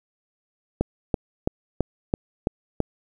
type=click train; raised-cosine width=2 ms; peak=-7 dBFS; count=7; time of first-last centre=0.81-2.803 s; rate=3.01 Hz; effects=8-bit